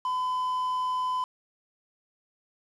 triangle tone with quantisation, 1011 Hz, B5, 40 cents sharp, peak -24 dBFS, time 0.05-1.24 s, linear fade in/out 2 ms, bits 7, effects low-pass 6000 Hz 12 dB/octave

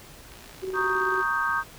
click train, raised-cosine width 0.2 ms, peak -30 dBFS, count 53, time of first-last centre 0.32-1.228 s, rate 57.3 Hz
sine tone with tremolo, 376.7 Hz, F#4, 31 cents sharp, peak -27 dBFS, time 0.62-1.23 s, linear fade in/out 20 ms, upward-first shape square, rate 18 Hz, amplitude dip 40%
sine chord, Eb dominant seventh, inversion second, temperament equal, 932.3 / 1108.7 / 1244.5 / 1568 Hz, Bb5 / Db6 / Eb6 / G6, 0 / 0 / 0 / 0 cents, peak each -32 / -30 / -28 / -26 dBFS, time 0.73-1.64 s, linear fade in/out 50 ms
effects pink hiss -47 dBFS RMS until 1.78 s

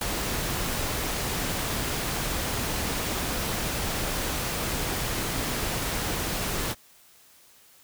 pink noise with ADSR envelope, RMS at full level -26 dBFS, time 0.01-6.75 s, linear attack 5 ms, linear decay 5 ms, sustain -3 dB, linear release 38 ms, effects white hiss -56 dBFS RMS until 7.83 s

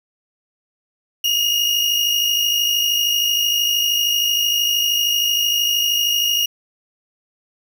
35% pulse tone pair together, 2853 / 2906 Hz, F7 / F#7, +36 / -32 cents, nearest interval unison, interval 32 cents, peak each -15 / -22 dBFS, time 1.24-6.46 s, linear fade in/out 5 ms, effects none

